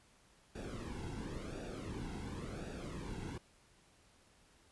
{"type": "noise with flanger", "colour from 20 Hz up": "brown", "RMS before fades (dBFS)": -44, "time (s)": [0.55, 3.38], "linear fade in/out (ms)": 5, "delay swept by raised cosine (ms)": [0.95, 1.69], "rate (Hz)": 0.94, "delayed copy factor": -0.75, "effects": ["pink hiss -67 dBFS RMS until 4.71 s", "resampled to 24000 Hz"]}